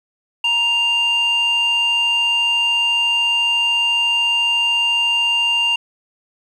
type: tone pair together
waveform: sine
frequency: 944 / 2794 Hz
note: A#5 / F7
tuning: +22 / 0 cents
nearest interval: octave + perfect fifth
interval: 1878 cents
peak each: -23 / -13 dBFS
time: 0.44-5.76 s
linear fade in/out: 5 ms
effects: tanh soft clip ceiling -11 dBFS + 8-bit